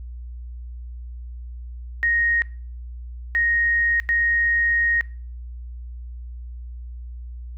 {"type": "tone bursts at uneven times", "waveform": "sine", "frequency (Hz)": 1868, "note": "A#6", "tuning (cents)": 3, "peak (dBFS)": -17, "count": 3, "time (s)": [[2.03, 2.42], [3.35, 4], [4.09, 5.01]], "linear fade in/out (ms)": 0, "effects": ["noise-tail reverb RT60 0.4 s tail -22 dB re dry", "added 60 Hz sine -32 dBFS peak until 7.57 s"]}